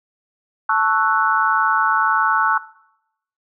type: chord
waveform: sine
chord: F# minor seventh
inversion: first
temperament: equal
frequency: 880 / 1108.7 / 1318.5 / 1480 Hz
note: A5 / C#6 / E6 / F#6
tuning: 0 / 0 / 0 / 0 cents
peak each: -20 / -20 / -20 / -20 dBFS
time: 0.69-2.58 s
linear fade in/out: 5 ms
effects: noise-tail reverb RT60 0.8 s tail -19 dB re dry